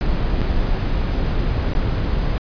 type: noise with dropouts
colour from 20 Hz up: brown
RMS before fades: -19 dBFS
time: 0.01-2.38 s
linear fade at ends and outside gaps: 0 ms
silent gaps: 0.408-0.416 / 1.735-1.751 s
effects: resampled to 11025 Hz